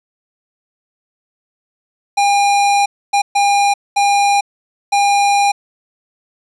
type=tone bursts at uneven times; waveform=square; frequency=807 Hz; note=G#5; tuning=50 cents flat; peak=-11 dBFS; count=5; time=2.17-2.86 / 3.13-3.22 / 3.35-3.74 / 3.96-4.41 / 4.92-5.52 s; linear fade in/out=10 ms; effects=resampled to 22050 Hz + 8-bit